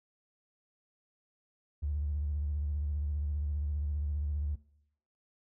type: tone with vibrato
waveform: triangle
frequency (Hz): 73.42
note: D2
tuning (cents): 0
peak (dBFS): -26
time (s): 1.82-4.56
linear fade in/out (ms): 20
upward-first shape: square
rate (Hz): 15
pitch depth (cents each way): 55
effects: noise-tail reverb RT60 0.8 s tail -25 dB re dry + tanh soft clip ceiling -28 dBFS